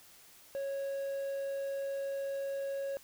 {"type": "tone", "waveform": "triangle", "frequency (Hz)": 551, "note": "C#5", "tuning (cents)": -11, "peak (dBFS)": -32, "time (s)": [0.55, 2.97], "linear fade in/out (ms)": 0, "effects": ["white hiss -58 dBFS RMS until 3.03 s"]}